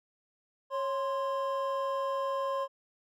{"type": "tone pair together", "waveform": "triangle", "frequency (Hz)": [548.9, 1046.5], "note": ["C#5", "C6"], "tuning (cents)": [-17, 0], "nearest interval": "major seventh", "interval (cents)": 1117, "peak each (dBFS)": [-30, -31], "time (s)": [0.7, 2.68], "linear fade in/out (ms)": 50, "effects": []}